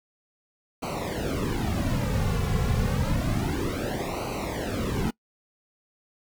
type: noise with flanger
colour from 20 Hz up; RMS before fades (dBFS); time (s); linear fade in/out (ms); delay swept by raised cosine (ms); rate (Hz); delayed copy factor
brown; -27; 0.82-5.11; 10; 0.57 to 3.27; 0.29; -1
effects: noise-tail reverb RT60 0.1 s tail -24 dB re dry